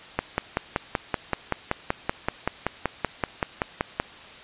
click train, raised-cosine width 0.5 ms, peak -7 dBFS, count 21, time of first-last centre 0.19-4 s, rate 5.25 Hz, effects white hiss -44 dBFS RMS until 4.43 s + resampled to 8000 Hz

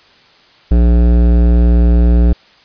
sine tone with hard clipping, 59 Hz, A#1, 22 cents sharp, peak -8 dBFS, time 0.71-2.33 s, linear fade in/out 5 ms, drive 15 dB, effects white hiss -46 dBFS RMS until 2.64 s + resampled to 11025 Hz

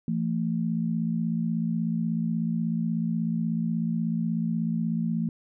sine tone pair together, 168.4 / 224.8 Hz, E3 / A3, +37 / +37 cents, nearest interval perfect fourth, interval 500 cents, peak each -27 dBFS, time 0.08-5.29 s, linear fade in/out 2 ms, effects none

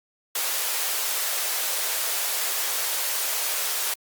white high-pass noise, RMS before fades -26 dBFS, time 0.35-3.94 s, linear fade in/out 5 ms, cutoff 450 Hz, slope 24 dB/octave, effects Opus 48 kbps

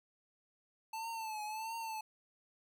square tone with vibrato, 880 Hz, A5, in tune, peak -40 dBFS, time 0.93-2.01 s, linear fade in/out 5 ms, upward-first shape triangle, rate 1.5 Hz, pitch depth 81 cents each way, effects none

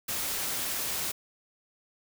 white noise, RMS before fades -32 dBFS, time 0.08-1.12 s, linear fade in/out 10 ms, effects none

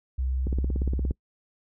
sine tone with pitch glide, 64.5 to 65.17 Hz, C2 to C2, -24 to -6 cents, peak -24 dBFS, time 0.18-1.12 s, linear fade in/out 10 ms, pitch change +18 cents, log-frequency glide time 0.31-0.78 s
click train, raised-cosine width 3 ms, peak -18 dBFS, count 12, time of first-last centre 0.47-1.11 s, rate 17.2 Hz
effects noise-tail reverb RT60 0.1 s tail -26 dB re dry

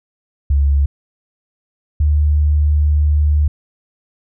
sine tone pair in turn, 70.3 / 74.49 Hz, C#2 / D2, +25 / +25 cents, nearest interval minor second, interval 100 cents, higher second, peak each -10 dBFS, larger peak neither, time 0.5-0.86 / 2-3.48 s, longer second, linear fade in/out 5 ms, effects none

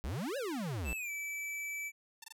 square exponential two-way sweep, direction up then down, 55 to 587.3 to 55 Hz, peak -36 dBFS, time 0.04-0.93 s, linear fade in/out 0 ms, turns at 0.37 s
square tone with pitch glide, 2637 to 2309 Hz, E7 to D7, 0 to -30 cents, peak -38 dBFS, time 0.84-1.92 s, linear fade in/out 50 ms, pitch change -230 cents, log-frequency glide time 0.95-1.1 s
5% pulse tone bursts, 893 Hz, A5, 25 cents sharp, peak -34 dBFS, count 3, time 2.22-2.325 s, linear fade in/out 5 ms, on 21 ms, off 21 ms
effects none

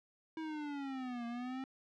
square linear two-way sweep, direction down then up, 323 to 233.1 to 266.9 Hz, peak -40 dBFS, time 0.37-1.64 s, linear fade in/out 2 ms, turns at 1.26 s, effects low-pass 3000 Hz 12 dB/octave

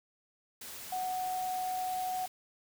sine tone in noise, 740 Hz, F#5, in tune, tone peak -32 dBFS, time 0.92-2.26 s, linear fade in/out 5 ms, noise white, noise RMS -45 dBFS, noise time 0.61-2.28 s, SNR +10 dB, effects none

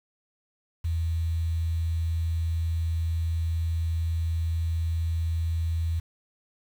sine tone with quantisation, 82.41 Hz, E2, in tune, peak -24 dBFS, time 0.84-6 s, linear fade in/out 10 ms, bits 8, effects none

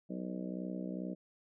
harmonic tone with a mistuned harmonic, 62.4 Hz, B1, 19 cents sharp, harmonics 3 / 4 / 5 / 6 / 7 / 8 / 9 / 10, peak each -40 / -44 / -44 / -52 / -53 / -50 / -52 / -51 dBFS, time 0.09-1.15 s, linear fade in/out 20 ms, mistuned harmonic 10, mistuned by -18 cents, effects none

